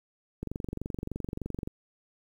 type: click train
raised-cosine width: 3 ms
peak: -21 dBFS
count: 30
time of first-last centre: 0.43-1.675 s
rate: 23.3 Hz
effects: 9-bit